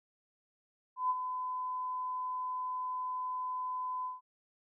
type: tone with ADSR envelope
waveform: sine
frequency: 1011 Hz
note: B5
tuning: 40 cents sharp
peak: -26 dBFS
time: 0.96-4.21 s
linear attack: 140 ms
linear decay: 36 ms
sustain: -8 dB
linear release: 160 ms
effects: none